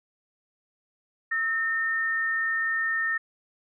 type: tone pair together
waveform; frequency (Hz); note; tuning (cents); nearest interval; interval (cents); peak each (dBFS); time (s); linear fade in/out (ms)
sine; 1305 / 1821.1; E6 / A#6; -18 / -41; tritone; 577; -34 / -24; 1.31-3.18; 10
effects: none